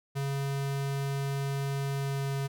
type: tone with pitch glide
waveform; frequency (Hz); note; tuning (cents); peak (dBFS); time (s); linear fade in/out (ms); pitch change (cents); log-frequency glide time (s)
square; 138.59 to 137.79; C#3 to C#3; 0 to -10; -30; 0.15-2.48; 20; -10; 1.89-2.35
effects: none